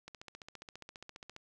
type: click train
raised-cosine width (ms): 0.2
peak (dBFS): -30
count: 20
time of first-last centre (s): 0.08-1.364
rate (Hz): 14.8
effects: none